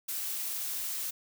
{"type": "noise", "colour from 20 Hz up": "blue", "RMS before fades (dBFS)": -35, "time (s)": [0.08, 1.11], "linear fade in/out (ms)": 10, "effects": []}